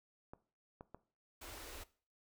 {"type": "clicks", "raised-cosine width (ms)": 1, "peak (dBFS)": -35, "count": 3, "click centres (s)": [0.335, 0.809, 0.946]}
{"type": "band-stop noise", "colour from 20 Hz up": "pink", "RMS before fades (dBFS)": -50, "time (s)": [1.41, 1.84], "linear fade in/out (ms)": 10, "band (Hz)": [100, 260], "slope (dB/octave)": 48}
{"effects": ["noise-tail reverb RT60 0.4 s tail -18 dB re dry"]}